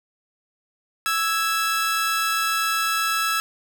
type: tone pair together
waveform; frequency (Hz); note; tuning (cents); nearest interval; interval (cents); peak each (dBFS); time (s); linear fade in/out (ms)
sawtooth; 1319.4 / 1661.2; E6 / G#6; +1 / 0; major third; 399; -18 / -23; 1.06-3.4; 0
effects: 7-bit